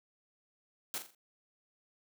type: noise with echo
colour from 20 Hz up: white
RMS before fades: -37 dBFS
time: 0.94-0.98 s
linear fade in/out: 0 ms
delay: 42 ms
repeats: 4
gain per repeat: -8 dB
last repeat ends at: 1.148 s
effects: high-pass 200 Hz 12 dB/octave